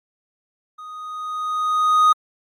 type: tone with level ramp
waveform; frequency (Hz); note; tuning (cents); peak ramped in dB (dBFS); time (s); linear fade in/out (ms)
triangle; 1244.5; D#6; 0; -33 to -8; 0.78-2.13; 10
effects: Opus 48 kbps